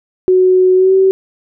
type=tone with pitch glide; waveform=sine; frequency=370 to 381.9 Hz; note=F#4 to G4; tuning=0 to -45 cents; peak=-6 dBFS; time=0.28-1.11 s; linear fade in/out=0 ms; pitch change=+55 cents; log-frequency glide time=0.75-0.94 s; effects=none